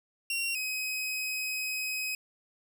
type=tone pair in turn; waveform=sawtooth; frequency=2747 / 2530 Hz; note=F7 / D#7; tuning=-29 / +28 cents; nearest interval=minor second; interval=143 cents; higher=first; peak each=-26 / -28 dBFS; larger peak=first; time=0.3-0.55 / 0.55-2.15 s; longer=second; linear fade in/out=2 ms; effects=none